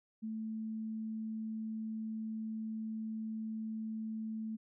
sine tone, 220 Hz, A3, in tune, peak -37 dBFS, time 0.22-4.57 s, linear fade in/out 20 ms, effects none

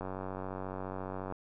click train, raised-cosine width 1 ms, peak -25 dBFS, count 125, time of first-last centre 0.01-1.324 s, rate 94.4 Hz, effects none

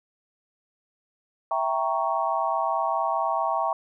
sine chord, E diminished seventh, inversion none, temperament equal, 659.3 / 784 / 932.3 / 1108.7 Hz, E5 / G5 / Bb5 / Db6, 0 / 0 / 0 / 0 cents, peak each -28 dBFS, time 1.51-3.73 s, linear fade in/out 2 ms, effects none

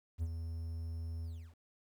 triangle tone with ADSR envelope, 82.41 Hz, E2, in tune, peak -29 dBFS, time 0.18-1.55 s, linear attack 46 ms, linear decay 44 ms, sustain -7 dB, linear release 310 ms, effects 11-bit

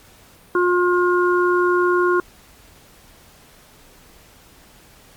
harmonic tone, 356.2 Hz, F4, 34 cents sharp, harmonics 1 / 3 / 4, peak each -16 / -21 / -22 dBFS, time 0.55-2.2 s, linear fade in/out 2 ms, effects pink hiss -49 dBFS RMS until 5.16 s + Opus 48 kbps

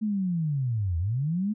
sine linear two-way sweep, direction down then up, 220 to 79.7 to 220 Hz, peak -24 dBFS, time 0.01-1.54 s, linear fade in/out 20 ms, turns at 0.98 s, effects none

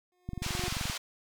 25% pulse tone with exponential growth, 360 Hz, F#4, 47 cents flat, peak -30 dBFS, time 0.12-0.68 s, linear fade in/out 1 ms, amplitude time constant 120 ms
click train, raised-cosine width 5 ms, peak -23 dBFS, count 15, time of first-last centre 0.29-0.899 s, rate 23 Hz
white band-pass noise, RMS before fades -37 dBFS, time 0.42-0.98 s, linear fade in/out 10 ms, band 690 to 5500 Hz, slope 12 dB/octave
effects none

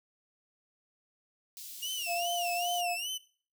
white high-pass noise, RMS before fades -45 dBFS, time 1.57-2.81 s, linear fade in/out 0 ms, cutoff 3200 Hz, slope 24 dB/octave
sawtooth tone with vibrato, 2824 Hz, F7, 19 cents sharp, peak -31 dBFS, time 1.82-3.18 s, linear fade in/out 10 ms, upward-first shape sine, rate 2.5 Hz, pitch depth 140 cents each way
sine tone with pitch glide, 693 to 703.5 Hz, F5 to F5, -14 to +12 cents, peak -31 dBFS, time 2.06-2.97 s, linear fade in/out 50 ms, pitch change +26 cents, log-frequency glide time 2.24-2.68 s
effects noise-tail reverb RT60 0.4 s tail -17 dB re dry

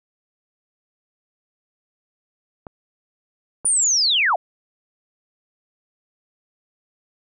clicks, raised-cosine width 1 ms, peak -21 dBFS, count 2, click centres 2.668 / 3.647 s
sine linear sweep, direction down, 9560 to 593 Hz, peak -15 dBFS, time 3.65-4.36 s, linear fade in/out 5 ms
effects none

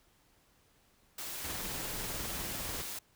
white noise, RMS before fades -41 dBFS, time 1.18-2.99 s, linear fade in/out 5 ms
pink noise with tremolo, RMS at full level -40 dBFS, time 1.44-2.82 s, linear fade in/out 2 ms, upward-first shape sine, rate 20 Hz, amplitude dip 40%
effects pink hiss -68 dBFS RMS until 3.15 s

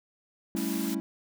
triangle chord, A dominant seventh, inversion third, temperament equal, 196 / 220 / 277.2 / 329.6 Hz, G3 / A3 / C#4 / E4, 0 / 0 / 0 / 0 cents, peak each -32 dBFS, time 0.55-1 s, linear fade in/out 0 ms
white high-pass noise, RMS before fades -39 dBFS, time 0.56-0.95 s, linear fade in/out 10 ms, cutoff 810 Hz, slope 24 dB/octave
effects none

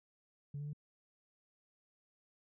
sine tone with pitch steps, 142.9 / 146.2 / 147.9 Hz, D3 / D3 / D3, -47 / -7 / +13 cents, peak -38 dBFS, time 0.54-0.732 s, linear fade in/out 5 ms, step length 64 ms, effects tanh soft clip ceiling -37 dBFS

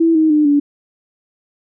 sine tone with pitch steps, 329.6 / 315.3 / 301.5 / 288.4 Hz, E4 / D#4 / D4 / D4, 0 / +23 / +46 / -31 cents, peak -9 dBFS, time 0-0.6 s, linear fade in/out 10 ms, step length 150 ms, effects none

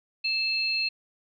sine tone pair together, 2637 / 4215 Hz, E7 / C8, 0 / +12 cents, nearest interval minor sixth, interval 812 cents, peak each -27 dBFS, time 0.24-0.89 s, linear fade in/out 10 ms, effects none

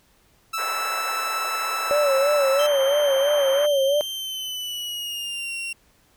sawtooth tone, 1318.5 Hz, E6, in tune, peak -21 dBFS, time 0.53-2.67 s, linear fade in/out 10 ms
white band-pass noise, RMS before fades -32 dBFS, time 0.57-3.67 s, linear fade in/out 20 ms, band 510 to 1700 Hz, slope 24 dB/octave
sine tone with vibrato, 564 Hz, C#5, 30 cents sharp, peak -17 dBFS, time 1.91-4.01 s, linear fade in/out 0 ms, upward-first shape sine, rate 3 Hz, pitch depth 89 cents each way
40% pulse tone with pitch glide, 3136 to 2746 Hz, G7 to F7, 0 to -30 cents, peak -27 dBFS, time 2.59-5.73 s, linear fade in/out 5 ms, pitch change -230 cents, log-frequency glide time 4.1-5.53 s
effects pink hiss -60 dBFS RMS until 6.16 s

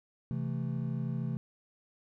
triangle chord, A minor, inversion first, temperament just, 132 / 165 / 220 Hz, C3 / E3 / A3, +16 / +2 / 0 cents, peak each -32 / -35 / -36 dBFS, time 0.31-1.37 s, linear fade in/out 0 ms, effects none

